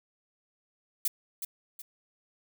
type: noise with echo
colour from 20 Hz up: violet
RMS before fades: -27 dBFS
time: 1.05-1.08 s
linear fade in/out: 5 ms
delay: 370 ms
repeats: 2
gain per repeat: -8 dB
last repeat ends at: 1.82 s
effects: none